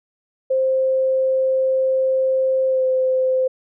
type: tone with pitch glide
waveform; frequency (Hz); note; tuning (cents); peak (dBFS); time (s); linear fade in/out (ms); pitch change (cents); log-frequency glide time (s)
sine; 525 to 518.1; C5 to C5; +6 to -17; -15; 0.5-3.48; 10; -23; 2.68-2.84
effects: none